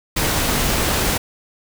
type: noise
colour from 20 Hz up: pink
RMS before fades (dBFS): -19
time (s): 0.16-1.18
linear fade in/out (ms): 10
effects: none